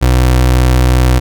30% pulse tone, 62.7 Hz, B1, 27 cents sharp, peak -4 dBFS, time 0.01-1.2 s, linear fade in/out 20 ms, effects none

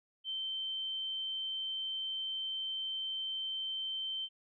sine tone, 3106 Hz, G7, 17 cents flat, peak -35 dBFS, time 0.24-4.29 s, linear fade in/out 50 ms, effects none

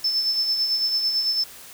sine tone with tremolo, 5274 Hz, E8, in tune, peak -18 dBFS, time 0.04-1.44 s, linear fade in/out 5 ms, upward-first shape sine, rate 9 Hz, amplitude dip 45%, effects white hiss -43 dBFS RMS until 1.73 s

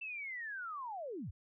sine linear sweep, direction down, 2684 to 59.8 Hz, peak -40 dBFS, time 0.01-1.31 s, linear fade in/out 10 ms, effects none

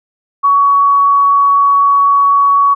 sine tone, 1124 Hz, C#6, 24 cents sharp, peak -6 dBFS, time 0.43-2.75 s, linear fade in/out 20 ms, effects none

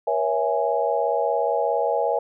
sine chord, A# half-diminished seventh, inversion none, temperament equal with one note detuned, 477.3 / 554.4 / 659.3 / 830.6 Hz, A#4 / C#5 / E5 / G#5, +41 / 0 / 0 / 0 cents, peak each -25 dBFS, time 0.07-2.19 s, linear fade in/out 5 ms, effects none

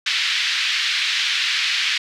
white band-pass noise, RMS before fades -21 dBFS, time 0.06-1.98 s, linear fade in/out 5 ms, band 1700 to 4200 Hz, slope 24 dB/octave, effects none

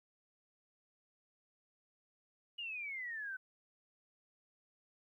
sine exponential sweep, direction down, 2900 to 1500 Hz, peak -40 dBFS, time 2.58-3.37 s, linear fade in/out 10 ms, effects 13-bit

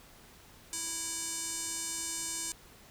square tone with band-pass filter, 329.6 Hz, E4, in tune, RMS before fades -37 dBFS, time 0.73-2.52 s, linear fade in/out 0 ms, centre 7700 Hz, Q 3, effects pink hiss -56 dBFS RMS until 2.9 s

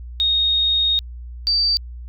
sine tone pair in turn, 3722 / 4641 Hz, A#7 / D8, -3 / -21 cents, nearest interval major third, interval 382 cents, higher second, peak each -15 dBFS, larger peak neither, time 0.2-0.99 / 1.47-1.77 s, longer first, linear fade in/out 0 ms, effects added 60 Hz sine -31 dBFS peak until 2.08 s

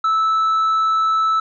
sine tone with tanh clipping, 1311 Hz, E6, 10 cents flat, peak -15 dBFS, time 0.04-1.4 s, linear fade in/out 5 ms, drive 3 dB, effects none

